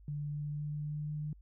sine tone with pitch steps, 146.83 / 147.77 / 148.71 / 149.66 / 150.61 Hz, D3 / D3 / D3 / D3 / D3, 0 / +11 / +22 / +33 / +44 cents, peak -35 dBFS, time 0.08-1.33 s, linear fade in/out 2 ms, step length 250 ms, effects added 50 Hz sine -54 dBFS peak until 1.41 s

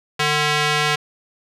square tone with band-pass filter, 149.8 Hz, D3, 35 cents sharp, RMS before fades -19 dBFS, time 0.19-0.96 s, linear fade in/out 10 ms, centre 2600 Hz, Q 0.82, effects resampled to 32000 Hz + 7-bit

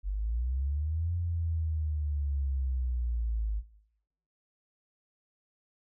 sine linear two-way sweep, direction up then down, 46.17 to 87.31 to 51.3 Hz, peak -28 dBFS, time 0.03-3.63 s, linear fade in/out 50 ms, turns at 1.15 s, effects noise-tail reverb RT60 0.8 s tail -20 dB re dry

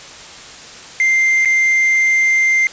triangle tone with dropouts, 2093 Hz, C7, in tune, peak -9 dBFS, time 1-2.67 s, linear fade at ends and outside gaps 1 ms, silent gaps 1.449-1.456 s, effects white hiss -35 dBFS RMS until 2.72 s + resampled to 16000 Hz

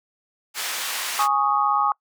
pink band-pass noise, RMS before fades -28 dBFS, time 0.54-1.28 s, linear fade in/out 50 ms, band 1200 to 16000 Hz, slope 12 dB/octave
sine chord, Ab suspended fourth, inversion none, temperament equal, 830.6 / 1108.7 / 1244.5 Hz, Ab5 / Db6 / Eb6, 0 / 0 / 0 cents, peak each -22 dBFS, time 1.19-1.92 s, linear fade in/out 2 ms
effects noise-tail reverb RT60 0.1 s tail -25 dB re dry

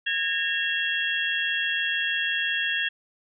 sine tone cluster, 1650 / 1816 / 2729 / 3286 Hz, G#6 / A#6 / F7 / G#7, -12 / -46 / -41 / -19 cents, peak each -29 dBFS, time 0.06-2.89 s, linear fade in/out 10 ms, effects none

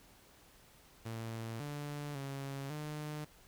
sawtooth tone with pitch steps, 113.5 / 146 / 137.7 / 150.8 Hz, A#2 / D3 / C#3 / D3, -46 / -10 / -11 / +46 cents, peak -36 dBFS, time 1.05-3.25 s, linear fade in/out 10 ms, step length 550 ms, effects pink hiss -62 dBFS RMS until 3.47 s

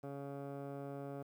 15% pulse tone with low-pass filter, 140 Hz, C#3, 18 cents sharp, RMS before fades -45 dBFS, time 0.03-1.23 s, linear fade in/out 10 ms, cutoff 860 Hz, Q 2.1, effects 11-bit

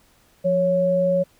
sine tone pair together, 175.79 / 554.4 Hz, F3 / C#5, +12 / 0 cents, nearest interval octave + minor sixth, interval 1988 cents, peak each -24 / -17 dBFS, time 0.44-1.24 s, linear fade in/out 20 ms, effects pink hiss -58 dBFS RMS until 1.39 s

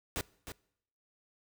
pink noise with echo, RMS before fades -35 dBFS, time 0.16-0.21 s, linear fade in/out 0 ms, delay 310 ms, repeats 1, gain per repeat -9 dB, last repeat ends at 0.52 s, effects noise-tail reverb RT60 0.7 s tail -23 dB re dry

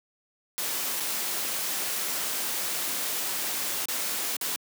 white noise with dropouts, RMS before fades -30 dBFS, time 0.58-4.56 s, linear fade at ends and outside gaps 0 ms, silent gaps 1-1.005 / 3.855-3.885 / 4.366-4.412 s, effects high-pass 200 Hz 12 dB/octave

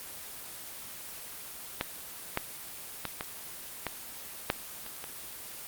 clicks, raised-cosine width 0.3 ms, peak -12 / -10 / -15 / -17 / -14 / -8 / -26 / -22 dBFS, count 8, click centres 1.811 / 2.374 / 3.053 / 3.209 / 3.867 / 4.501 / 4.864 / 5.041 s, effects white hiss -43 dBFS RMS until 5.67 s + Opus 24 kbps

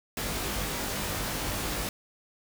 pink noise with comb filter, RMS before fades -32 dBFS, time 0.17-1.89 s, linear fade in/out 2 ms, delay 20 ms, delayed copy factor +1, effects none

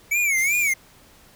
square tone with vibrato, 2252 Hz, C#7, 27 cents sharp, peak -19 dBFS, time 0.11-0.74 s, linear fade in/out 10 ms, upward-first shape sine, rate 2.7 Hz, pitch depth 140 cents each way
white band-stop noise, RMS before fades -37 dBFS, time 0.37-0.73 s, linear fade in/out 10 ms, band 260 to 5100 Hz, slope 12 dB/octave
effects pink hiss -52 dBFS RMS until 1.35 s

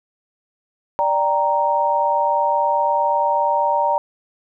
sine chord, G minor, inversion second, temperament equal, 587.3 / 784 / 932.3 Hz, D5 / G5 / Bb5, 0 / 0 / 0 cents, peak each -21 / -23 / -17 dBFS, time 0.99-3.98 s, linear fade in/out 0 ms, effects none

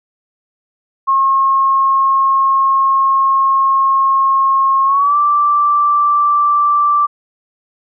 sine tone with pitch glide, 1080 to 1171 Hz, C#6 to D6, -45 to -5 cents, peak -9 dBFS, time 1.07-7.07 s, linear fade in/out 20 ms, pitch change +140 cents, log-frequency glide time 4.85-5.16 s, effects none

